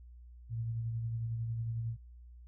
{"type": "tone with tremolo", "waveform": "sine", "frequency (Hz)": 114.7, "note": "A#2", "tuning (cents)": -28, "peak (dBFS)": -32, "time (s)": [0.49, 1.97], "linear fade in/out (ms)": 50, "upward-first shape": "sine", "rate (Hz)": 11, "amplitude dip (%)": 30, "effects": ["added 60 Hz sine -50 dBFS peak until 2.47 s"]}